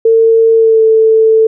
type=tone with pitch glide; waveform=sine; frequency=451.8 to 443 Hz; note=A4 to A4; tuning=+46 to +12 cents; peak=-4 dBFS; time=0.05-1.47 s; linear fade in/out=5 ms; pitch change=-34 cents; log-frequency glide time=0.54-0.83 s; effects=none